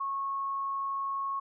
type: tone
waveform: sine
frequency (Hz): 1097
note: C#6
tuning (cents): -18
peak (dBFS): -30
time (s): 0-1.4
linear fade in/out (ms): 10
effects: none